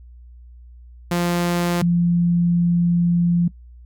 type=tone pair in turn; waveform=sawtooth / sine; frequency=174.1 / 172.8 Hz; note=F3 / F3; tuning=-5 / -18 cents; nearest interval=unison; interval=13 cents; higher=first; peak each=-14 dBFS; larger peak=neither; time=1.11-1.82 / 1.82-3.48 s; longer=second; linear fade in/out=5 ms; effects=noise-tail reverb RT60 0.1 s tail -20 dB re dry + added 60 Hz sine -40 dBFS peak until 3.85 s